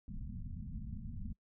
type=low-pass noise; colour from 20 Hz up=pink; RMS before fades=-43 dBFS; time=0.08-1.33 s; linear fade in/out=5 ms; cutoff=240 Hz; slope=96 dB/octave; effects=noise-tail reverb RT60 0.1 s tail -26 dB re dry